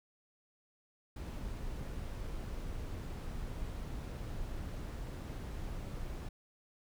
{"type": "noise", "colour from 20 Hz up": "brown", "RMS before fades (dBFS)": -41, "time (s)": [1.16, 6.29], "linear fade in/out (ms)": 5, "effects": []}